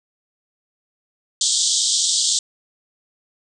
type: band-pass noise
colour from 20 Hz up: white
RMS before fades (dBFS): -19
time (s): 1.41-2.39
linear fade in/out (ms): 2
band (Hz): 3200 to 8400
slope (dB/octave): 96
effects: none